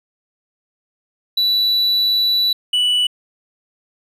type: tone pair in turn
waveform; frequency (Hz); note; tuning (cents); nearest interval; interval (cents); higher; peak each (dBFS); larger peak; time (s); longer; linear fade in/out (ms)
triangle; 3951 / 2960; B7 / F#7; 0 / 0; perfect fourth; 500; first; -12; neither; 1.37-2.53 / 2.73-3.07; first; 5
effects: resampled to 32000 Hz